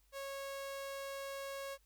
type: tone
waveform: sawtooth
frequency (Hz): 550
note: C#5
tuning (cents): -14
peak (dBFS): -38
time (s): 0.12-1.78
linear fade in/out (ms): 50
effects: added 50 Hz sine -69 dBFS peak until 1.85 s + white hiss -75 dBFS RMS until 1.85 s